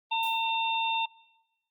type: harmonic tone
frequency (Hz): 905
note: A5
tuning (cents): +48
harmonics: 1 / 3 / 4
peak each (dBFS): -27 / -32 / -33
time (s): 0.11-1.06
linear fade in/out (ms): 10
type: noise with exponential decay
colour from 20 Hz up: violet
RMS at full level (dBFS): -40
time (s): 0.23-0.54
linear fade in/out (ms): 0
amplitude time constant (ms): 66
effects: noise-tail reverb RT60 1.0 s tail -22 dB re dry + Opus 32 kbps